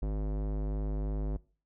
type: tone with low-pass filter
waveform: square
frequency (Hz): 51.5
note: G#1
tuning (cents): -14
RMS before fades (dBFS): -32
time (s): 0.02-1.37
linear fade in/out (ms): 5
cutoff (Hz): 550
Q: 0.9
effects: noise-tail reverb RT60 0.4 s tail -22 dB re dry